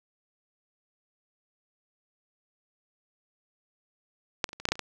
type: clicks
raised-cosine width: 0.2 ms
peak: -7 / -26 / -23 / -24 / -7 / -11 / -7 / -30 / -16 dBFS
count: 9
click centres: 4.442 / 4.491 / 4.531 / 4.6 / 4.654 / 4.688 / 4.72 / 4.755 / 4.793 s
effects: none